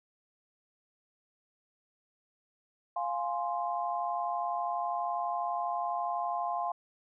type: chord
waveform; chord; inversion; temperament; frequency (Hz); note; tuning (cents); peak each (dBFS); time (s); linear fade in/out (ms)
sine; F minor; none; equal; 698.5 / 830.6 / 1046.5; F5 / Ab5 / C6; 0 / 0 / 0; -33 / -36 / -35; 2.96-6.72; 5
effects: none